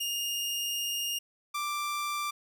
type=tone pair in turn; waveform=sawtooth; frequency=2834 / 1177.9 Hz; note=F7 / D6; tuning=+25 / +5 cents; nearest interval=octave + minor third; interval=1520 cents; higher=first; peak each=-27 dBFS; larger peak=neither; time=0-1.19 / 1.54-2.31 s; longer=first; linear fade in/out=10 ms; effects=none